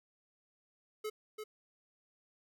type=tone with echo; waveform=square; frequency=429.1 Hz; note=A4; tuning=43 cents flat; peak=-37 dBFS; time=1.04-1.1 s; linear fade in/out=10 ms; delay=340 ms; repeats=1; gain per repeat=-5 dB; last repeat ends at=1.44 s; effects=none